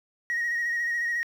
sine tone with vibrato, 1885 Hz, A#6, 19 cents sharp, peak -23 dBFS, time 0.3-1.23 s, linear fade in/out 0 ms, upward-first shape sine, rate 14 Hz, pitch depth 31 cents each way, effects tanh soft clip ceiling -23 dBFS + 9-bit

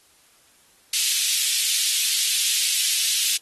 pink high-pass noise, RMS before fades -22 dBFS, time 0.93-3.37 s, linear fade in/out 5 ms, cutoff 2900 Hz, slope 24 dB/octave, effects white hiss -57 dBFS RMS until 3.41 s + AAC 32 kbps

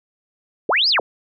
sine linear two-way sweep, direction up then down, 293.7 to 5274 to 293.7 Hz, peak -14 dBFS, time 0.69-1 s, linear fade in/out 2 ms, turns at 0.89 s, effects none

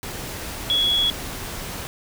sine tone in noise, 3358 Hz, G#7, 18 cents sharp, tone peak -17 dBFS, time 0.7-1.1 s, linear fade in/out 0 ms, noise pink, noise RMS -32 dBFS, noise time 0.03-1.87 s, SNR +12 dB, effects none

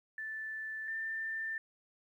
sine tone pair in turn, 1758 / 1786.7 Hz, A6 / A6, -2 / +26 cents, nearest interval unison, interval 28 cents, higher second, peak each -38 / -35 dBFS, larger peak second, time 0.18-0.88 / 0.88-1.58 s, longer neither, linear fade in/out 2 ms, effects 12-bit

